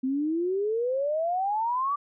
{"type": "exponential sweep", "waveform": "sine", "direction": "up", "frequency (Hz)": [255.1, 1174.7], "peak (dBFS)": -24, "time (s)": [0.03, 1.96], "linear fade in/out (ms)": 10, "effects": []}